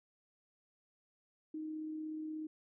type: tone with amplitude modulation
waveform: sine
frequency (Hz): 311.3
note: D#4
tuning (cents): +1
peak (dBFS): -38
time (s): 1.54-2.47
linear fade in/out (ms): 5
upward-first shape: sine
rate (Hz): 36.6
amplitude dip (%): 25
effects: none